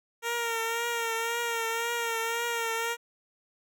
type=tone with vibrato; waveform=10% pulse; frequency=462.9 Hz; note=A#4; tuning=12 cents flat; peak=-20 dBFS; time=0.22-2.97 s; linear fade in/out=50 ms; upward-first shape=triangle; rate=1.9 Hz; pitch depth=44 cents each way; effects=none